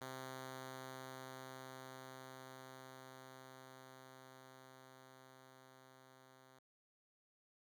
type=tone with level ramp; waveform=5% pulse; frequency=130.81 Hz; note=C3; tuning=in tune; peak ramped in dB=-35 to -52 dBFS; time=0.01-6.59 s; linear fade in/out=5 ms; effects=none